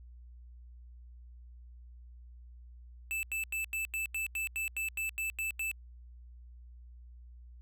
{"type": "tone bursts", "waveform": "square", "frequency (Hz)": 2637, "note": "E7", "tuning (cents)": 0, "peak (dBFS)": -33, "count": 13, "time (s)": [3.11, 5.714], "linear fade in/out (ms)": 0, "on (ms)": 120, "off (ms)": 87, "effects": ["added 60 Hz sine -49 dBFS peak until 7.61 s"]}